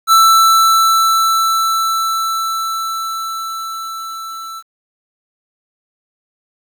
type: tone with level ramp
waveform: square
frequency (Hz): 1327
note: E6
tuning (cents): +11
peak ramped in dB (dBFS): -6 to -27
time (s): 0.07-4.63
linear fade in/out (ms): 50
effects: 8-bit